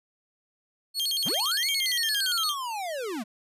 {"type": "tone with vibrato", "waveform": "40% pulse", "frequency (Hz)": 3729, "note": "A#7", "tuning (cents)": 0, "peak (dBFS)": -24, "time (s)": [0.94, 2.55], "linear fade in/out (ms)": 50, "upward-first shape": "square", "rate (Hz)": 8.7, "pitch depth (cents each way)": 270}
{"type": "noise with tremolo", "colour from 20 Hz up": "violet", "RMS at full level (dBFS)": -41, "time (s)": [0.99, 2.21], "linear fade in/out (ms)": 5, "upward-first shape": "square", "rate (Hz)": 4.6, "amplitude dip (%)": 55}
{"type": "linear two-way sweep", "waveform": "square", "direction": "up then down", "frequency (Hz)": [85.4, 2291, 195.6], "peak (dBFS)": -31, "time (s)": [1.25, 3.24], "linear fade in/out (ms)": 20, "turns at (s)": 1.69}
{"effects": ["resampled to 32000 Hz"]}